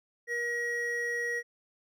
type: tone pair together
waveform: triangle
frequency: 475.8 / 1903 Hz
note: A#4 / A#6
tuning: +35 / +35 cents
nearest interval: 2 octaves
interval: 2400 cents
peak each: -34 / -29 dBFS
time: 0.27-1.43 s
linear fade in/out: 50 ms
effects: none